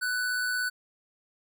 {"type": "tone with amplitude modulation", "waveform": "square", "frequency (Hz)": 1492, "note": "F#6", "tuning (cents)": 14, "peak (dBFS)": -26, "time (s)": [0.01, 0.7], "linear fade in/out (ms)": 20, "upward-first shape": "sine", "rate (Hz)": 117, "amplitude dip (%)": 35, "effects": []}